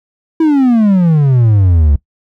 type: exponential sweep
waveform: triangle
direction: down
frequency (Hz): 329.6 to 68.8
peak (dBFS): -4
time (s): 0.4-1.96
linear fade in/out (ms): 5
effects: noise-tail reverb RT60 0.1 s tail -20 dB re dry